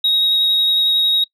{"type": "tone with vibrato", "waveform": "sine", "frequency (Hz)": 3783, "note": "A#7", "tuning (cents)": 25, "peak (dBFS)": -11, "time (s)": [0.04, 1.24], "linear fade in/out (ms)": 5, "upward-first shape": "sine", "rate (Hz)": 11, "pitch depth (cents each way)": 9, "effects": ["noise-tail reverb RT60 0.1 s tail -21 dB re dry", "tanh soft clip ceiling -10 dBFS"]}